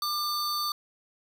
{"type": "tone pair together", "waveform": "square", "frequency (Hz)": [1197, 4519], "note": ["D6", "C#8"], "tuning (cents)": [33, 33], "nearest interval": "octave + major seventh", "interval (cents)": 2300, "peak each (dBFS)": [-31, -31], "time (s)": [0.02, 0.72], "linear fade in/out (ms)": 2, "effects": []}